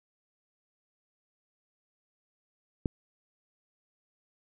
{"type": "click", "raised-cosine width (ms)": 3, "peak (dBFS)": -15, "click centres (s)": 2.858, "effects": []}